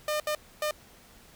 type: tone bursts at uneven times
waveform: sawtooth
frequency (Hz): 605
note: D#5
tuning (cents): -49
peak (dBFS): -23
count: 3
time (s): 0.08-0.2 / 0.27-0.35 / 0.62-0.71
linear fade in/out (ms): 2
effects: pink hiss -55 dBFS RMS until 1.35 s